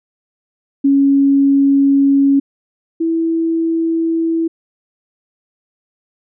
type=tone pair in turn; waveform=sine; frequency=277.2 / 328.5 Hz; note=C#4 / E4; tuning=0 / -6 cents; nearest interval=minor third; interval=294 cents; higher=second; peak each=-8 / -13 dBFS; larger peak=first; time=0.84-2.4 / 3-4.48 s; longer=first; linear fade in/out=10 ms; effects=none